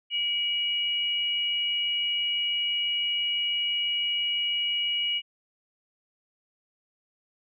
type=tone pair together; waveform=sine; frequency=2300 / 2903 Hz; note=D7 / F#7; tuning=-37 / -34 cents; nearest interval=major third; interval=403 cents; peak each=-33 / -25 dBFS; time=0.1-5.22 s; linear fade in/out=50 ms; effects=none